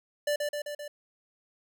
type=tone with echo; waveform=square; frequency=587.3 Hz; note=D5; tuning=in tune; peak=-26 dBFS; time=0.27-0.36 s; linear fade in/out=5 ms; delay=130 ms; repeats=4; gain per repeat=-3 dB; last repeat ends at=0.88 s; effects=none